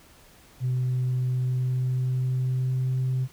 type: tone with pitch glide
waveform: sine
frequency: 126.8 to 129.24 Hz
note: B2 to C3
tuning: +46 to -21 cents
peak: -21 dBFS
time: 0.6-3.28 s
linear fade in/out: 50 ms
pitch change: +33 cents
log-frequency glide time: 1.28-2.97 s
effects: tanh soft clip ceiling -20 dBFS + pink hiss -54 dBFS RMS until 3.32 s